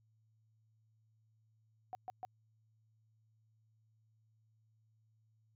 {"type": "tone bursts", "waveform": "sine", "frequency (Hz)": 740, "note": "F#5", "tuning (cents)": 0, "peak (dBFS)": -40, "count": 3, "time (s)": [1.93, 2.25], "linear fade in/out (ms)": 0, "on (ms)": 20, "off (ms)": 130, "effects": ["added 110 Hz sine -70 dBFS peak until 5.55 s"]}